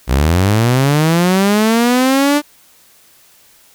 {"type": "linear sweep", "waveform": "sawtooth", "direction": "up", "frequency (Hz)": [58.9, 297.1], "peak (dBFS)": -6, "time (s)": [0.07, 2.42], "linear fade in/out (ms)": 50, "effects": ["white hiss -48 dBFS RMS until 3.74 s"]}